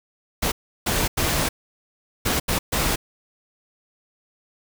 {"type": "noise bursts at uneven times", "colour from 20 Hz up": "pink", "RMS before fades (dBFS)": -22, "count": 6, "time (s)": [[0.42, 0.52], [0.86, 1.08], [1.17, 1.49], [2.25, 2.4], [2.48, 2.59], [2.72, 2.96]], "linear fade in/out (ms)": 10, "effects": []}